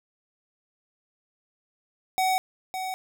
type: tone with echo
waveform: square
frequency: 751 Hz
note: F#5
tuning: 26 cents sharp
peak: -22 dBFS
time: 2.18-2.38 s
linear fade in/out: 0 ms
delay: 560 ms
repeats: 1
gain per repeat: -8 dB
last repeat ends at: 2.94 s
effects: none